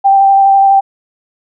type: tone with vibrato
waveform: sine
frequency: 785 Hz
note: G5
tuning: 2 cents sharp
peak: -4 dBFS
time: 0.04-0.81 s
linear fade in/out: 20 ms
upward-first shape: square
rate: 12 Hz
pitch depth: 10 cents each way
effects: none